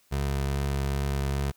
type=tone with vibrato; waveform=25% pulse; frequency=69.3 Hz; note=C#2; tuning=in tune; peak=-22 dBFS; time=0.11-1.52 s; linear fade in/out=20 ms; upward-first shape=triangle; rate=2.4 Hz; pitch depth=16 cents each way; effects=white hiss -64 dBFS RMS until 1.56 s